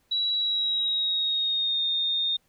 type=tone with pitch glide; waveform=sine; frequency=3906 to 3666 Hz; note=B7 to A#7; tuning=-20 to -30 cents; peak=-23 dBFS; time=0.11-2.37 s; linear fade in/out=10 ms; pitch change=-110 cents; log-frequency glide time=0.34-1.83 s; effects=pink hiss -68 dBFS RMS until 2.48 s